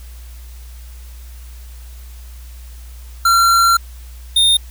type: tone pair in turn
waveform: square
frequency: 1368 / 3652 Hz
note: F6 / A#7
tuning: -36 / -36 cents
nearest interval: octave + perfect fourth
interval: 1700 cents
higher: second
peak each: -10 dBFS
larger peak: neither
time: 3.25-3.77 / 4.36-4.57 s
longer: first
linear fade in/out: 5 ms
effects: added 60 Hz sine -32 dBFS peak until 4.7 s + white hiss -46 dBFS RMS until 4.7 s